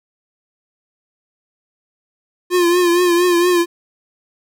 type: tone with vibrato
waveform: square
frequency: 351.4 Hz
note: F4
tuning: 11 cents sharp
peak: -12 dBFS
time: 2.5-3.66 s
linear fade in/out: 50 ms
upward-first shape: triangle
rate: 4.3 Hz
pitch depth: 60 cents each way
effects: none